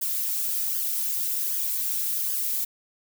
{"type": "noise with flanger", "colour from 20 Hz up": "violet", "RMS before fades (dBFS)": -27, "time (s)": [0.01, 2.65], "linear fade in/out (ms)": 10, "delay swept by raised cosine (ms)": [0.61, 5.11], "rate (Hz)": 1.3, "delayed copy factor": 0.75, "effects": []}